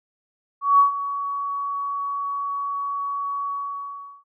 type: tone with ADSR envelope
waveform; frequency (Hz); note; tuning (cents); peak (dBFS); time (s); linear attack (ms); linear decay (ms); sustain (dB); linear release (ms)
sine; 1126; C#6; +27; -10; 0.61-4.24; 180; 120; -14; 770
effects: none